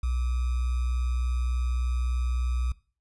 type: tone with sample-and-hold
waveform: sine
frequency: 61.74 Hz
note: B1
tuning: in tune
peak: -24 dBFS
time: 0.03-2.72 s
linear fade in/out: 5 ms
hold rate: 1225 Hz
effects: noise-tail reverb RT60 0.4 s tail -20 dB re dry + resampled to 24000 Hz